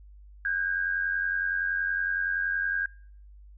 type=tone pair together; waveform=sine; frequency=1525.3 / 1616 Hz; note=G6 / G#6; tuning=-48 / -48 cents; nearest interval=minor second; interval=100 cents; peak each=-32 / -26 dBFS; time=0.45-2.86 s; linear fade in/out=2 ms; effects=noise-tail reverb RT60 0.6 s tail -26 dB re dry + added 50 Hz sine -47 dBFS peak until 3.57 s